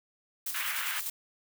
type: noise with tremolo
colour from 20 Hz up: blue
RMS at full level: -34 dBFS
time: 0.46-1.1 s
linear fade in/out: 5 ms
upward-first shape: square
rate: 10 Hz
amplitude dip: 40%
type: band-pass noise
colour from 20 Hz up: pink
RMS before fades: -36 dBFS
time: 0.54-1 s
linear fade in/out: 5 ms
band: 1300 to 3200 Hz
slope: 24 dB/octave
effects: none